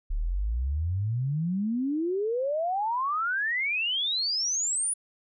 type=exponential sweep; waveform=sine; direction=up; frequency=34.65 to 9956 Hz; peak=-25 dBFS; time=0.1-4.94 s; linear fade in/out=10 ms; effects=none